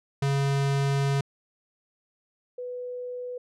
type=tone pair in turn; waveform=square / sine; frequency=138.9 / 495 Hz; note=C#3 / B4; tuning=+4 / +4 cents; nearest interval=octave + minor seventh; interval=2200 cents; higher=second; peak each=-23 / -32 dBFS; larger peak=first; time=0.22-1.21 / 2.58-3.38 s; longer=first; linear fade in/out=5 ms; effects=low-pass 8000 Hz 12 dB/octave